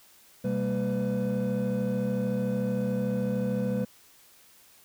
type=tone cluster; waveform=triangle; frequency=126.8 / 197.8 / 231.3 / 502 Hz; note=B2 / G3 / A#3 / B4; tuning=+46 / +16 / -13 / +28 cents; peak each=-31 / -26 / -30 / -29 dBFS; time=0.44-3.85 s; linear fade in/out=10 ms; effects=tanh soft clip ceiling -18 dBFS + white hiss -57 dBFS RMS until 4.84 s